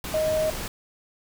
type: tone in noise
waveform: sine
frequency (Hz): 625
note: D#5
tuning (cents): +8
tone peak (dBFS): -21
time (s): 0.14-0.5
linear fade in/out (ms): 2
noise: pink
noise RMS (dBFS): -33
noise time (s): 0.04-0.68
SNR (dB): +9
effects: none